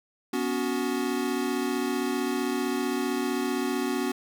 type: chord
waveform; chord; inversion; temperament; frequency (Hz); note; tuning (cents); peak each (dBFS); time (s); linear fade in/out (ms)
square; B suspended second; none; equal with one note detuned; 246.9 / 282.4 / 370; B3 / C#4 / F#4; 0 / +32 / 0; -31; 0.33-4.12; 5
effects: none

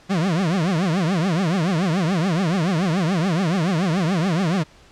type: tone with vibrato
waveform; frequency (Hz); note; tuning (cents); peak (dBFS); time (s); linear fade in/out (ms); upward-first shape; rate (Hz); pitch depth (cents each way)
40% pulse; 175.6; F3; +10; -17; 0.09-4.64; 20; triangle; 7; 280
effects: pink hiss -50 dBFS RMS until 4.91 s + low-pass 6000 Hz 12 dB/octave

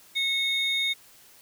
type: tone pair together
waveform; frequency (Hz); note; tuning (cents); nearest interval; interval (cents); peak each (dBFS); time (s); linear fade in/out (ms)
triangle; 2190 / 3686; C#7 / A#7; -22 / -20; major sixth; 902; -26 / -24; 0.15-0.94; 20
effects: white hiss -54 dBFS RMS until 1.41 s

